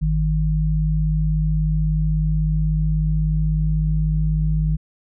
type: tone pair together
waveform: sine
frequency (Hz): 51.88 / 155.56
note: G#1 / D#3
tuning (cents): -1 / 0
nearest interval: octave + perfect fifth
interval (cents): 1901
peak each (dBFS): -19 / -19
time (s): 0.01-4.77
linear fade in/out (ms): 20
effects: none